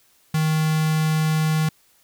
square tone with notch filter, 156.6 Hz, D#3, 11 cents sharp, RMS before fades -20 dBFS, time 0.34-1.69 s, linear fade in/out 5 ms, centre 530 Hz, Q 1.3, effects white hiss -59 dBFS RMS until 2.03 s

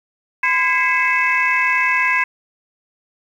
sine tone cluster, 1018 / 1639 / 2026 / 2186 / 2610 Hz, C6 / G#6 / B6 / C#7 / E7, -48 / -23 / +44 / -25 / -18 cents, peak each -20 dBFS, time 0.43-2.24 s, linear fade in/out 5 ms, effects tanh soft clip ceiling -5 dBFS + 8-bit

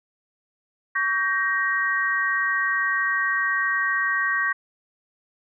sine chord, G diminished, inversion second, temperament just, 1128.9 / 1568 / 1881.6 Hz, Db6 / G6 / Bb6, +31 / 0 / +16 cents, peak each -27 / -25 / -23 dBFS, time 0.95-4.53 s, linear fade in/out 10 ms, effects none

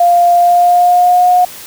sine tone with pitch glide, 698.5 to 721.5 Hz, F5 to F#5, 0 to -44 cents, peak -5 dBFS, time 0-1.45 s, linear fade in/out 5 ms, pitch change +56 cents, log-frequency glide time 0.35-1.28 s, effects white hiss -31 dBFS RMS until 1.66 s

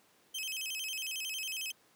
sawtooth tone with vibrato, 2832 Hz, F7, 23 cents sharp, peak -33 dBFS, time 0.34-1.72 s, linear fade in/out 10 ms, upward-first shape square, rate 11 Hz, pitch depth 170 cents each way, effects pink hiss -66 dBFS RMS until 1.95 s + high-pass 200 Hz 12 dB/octave

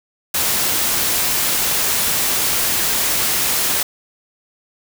white noise, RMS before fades -18 dBFS, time 0.34-3.83 s, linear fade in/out 5 ms, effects none

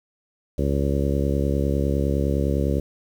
harmonic tone, 69.9 Hz, C#2, 15 cents sharp, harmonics 1 / 2 / 3 / 4 / 5 / 6 / 7 / 8, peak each -23 / -26 / -28 / -29 / -30 / -31 / -31 / -32 dBFS, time 0.58-2.8 s, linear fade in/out 5 ms, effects 8-bit

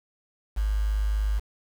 sine tone with quantisation, 51.91 Hz, G#1, in tune, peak -22 dBFS, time 0.56-1.4 s, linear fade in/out 20 ms, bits 7, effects none

